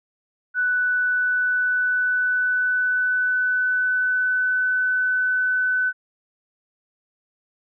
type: tone with pitch glide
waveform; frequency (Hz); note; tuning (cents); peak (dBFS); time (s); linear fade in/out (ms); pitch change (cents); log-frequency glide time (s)
sine; 1488 to 1505.3; F#6 to F#6; +9 to +29; -18; 0.54-5.93; 50; +20; 0.83-4.69
effects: none